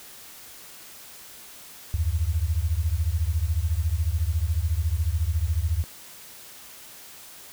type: beating tone pair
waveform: sine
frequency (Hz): 74.6 / 88.6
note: D2 / F2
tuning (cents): +28 / +25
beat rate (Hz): 14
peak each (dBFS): -24 / -25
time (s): 1.94-5.84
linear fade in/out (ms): 0
effects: white hiss -45 dBFS RMS until 7.52 s